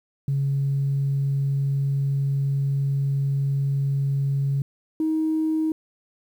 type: tone pair in turn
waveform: sine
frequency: 138.59 / 315.6 Hz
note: C#3 / D#4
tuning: 0 / +25 cents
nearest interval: octave + major second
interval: 1425 cents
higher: second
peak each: -19 dBFS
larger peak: neither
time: 0.28-4.62 / 5-5.72 s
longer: first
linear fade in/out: 2 ms
effects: tanh soft clip ceiling -16 dBFS + 9-bit